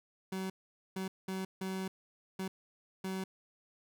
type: tone bursts at uneven times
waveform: 30% pulse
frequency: 189.3 Hz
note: F#3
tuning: 40 cents sharp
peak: -33 dBFS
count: 6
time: 0.32-0.5 / 0.96-1.08 / 1.28-1.45 / 1.61-1.88 / 2.39-2.48 / 3.04-3.24 s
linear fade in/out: 5 ms
effects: none